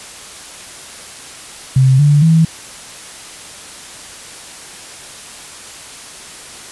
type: tone with pitch steps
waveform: sine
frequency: 131.7 / 146.13 / 162.14 Hz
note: C3 / D3 / E3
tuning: +12 / -8 / -28 cents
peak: -6 dBFS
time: 1.76-2.45 s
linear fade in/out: 5 ms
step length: 230 ms
effects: white hiss -33 dBFS RMS until 6.71 s + resampled to 24000 Hz